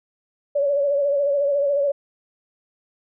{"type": "tone with vibrato", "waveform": "sine", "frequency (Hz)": 567, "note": "C#5", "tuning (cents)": 39, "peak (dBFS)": -17, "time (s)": [0.55, 1.92], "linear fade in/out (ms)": 10, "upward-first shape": "sine", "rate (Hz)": 14, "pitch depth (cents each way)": 47, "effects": []}